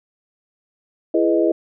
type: chord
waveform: sine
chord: E major seventh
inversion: none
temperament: equal with one note detuned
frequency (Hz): 334 / 415.3 / 493.9 / 622.3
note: E4 / G#4 / B4 / D#5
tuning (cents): +23 / 0 / 0 / 0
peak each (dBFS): -17 / -21 / -22 / -20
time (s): 1.14-1.52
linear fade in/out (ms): 5
effects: none